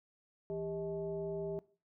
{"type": "tone with frequency modulation", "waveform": "sine", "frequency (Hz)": 399, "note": "G4", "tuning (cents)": 31, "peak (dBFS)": -36, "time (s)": [0.5, 1.59], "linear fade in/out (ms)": 0, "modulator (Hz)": 234, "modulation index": 0.9, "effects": ["noise-tail reverb RT60 0.4 s tail -20 dB re dry"]}